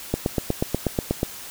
click train, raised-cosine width 2 ms, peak -7 dBFS, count 10, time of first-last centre 0.14-1.231 s, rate 8.25 Hz, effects white hiss -38 dBFS RMS until 1.5 s

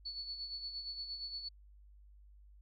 sine tone with tremolo, 4435 Hz, C#8, in tune, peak -38 dBFS, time 0.05-1.49 s, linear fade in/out 10 ms, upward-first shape sine, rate 8.6 Hz, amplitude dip 55%, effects added 50 Hz sine -56 dBFS peak until 2.61 s + MP3 96 kbps

